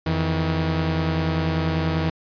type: tone pair together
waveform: sawtooth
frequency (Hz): 85.1 / 160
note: F2 / D#3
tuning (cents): -44 / +49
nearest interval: major seventh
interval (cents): 1093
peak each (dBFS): -21 / -18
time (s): 0.06-2.1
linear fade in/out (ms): 5
effects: resampled to 11025 Hz